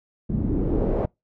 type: noise with low-pass filter sweep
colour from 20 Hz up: pink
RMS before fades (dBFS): -23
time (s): 0.29-1.06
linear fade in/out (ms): 10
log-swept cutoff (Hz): 210 to 590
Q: 2
effects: noise-tail reverb RT60 0.2 s tail -26 dB re dry